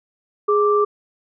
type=tone pair together; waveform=sine; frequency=415.3 / 1174.7 Hz; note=G#4 / D6; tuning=0 / 0 cents; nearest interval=octave + tritone; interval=1800 cents; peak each=-15 / -18 dBFS; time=0.48-0.85 s; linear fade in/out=10 ms; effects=none